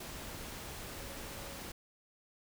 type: tone in noise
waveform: sine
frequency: 554.4 Hz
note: C#5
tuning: in tune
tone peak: -55 dBFS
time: 0.89-1.6 s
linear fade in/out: 5 ms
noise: pink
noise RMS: -45 dBFS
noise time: 0-1.72 s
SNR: -13 dB
effects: none